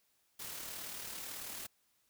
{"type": "noise with amplitude modulation", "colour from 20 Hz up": "white", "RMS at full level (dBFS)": -43, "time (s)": [0.39, 1.67], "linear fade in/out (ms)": 10, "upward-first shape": "sine", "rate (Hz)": 38.1, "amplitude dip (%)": 35, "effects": ["white hiss -75 dBFS RMS until 2.09 s"]}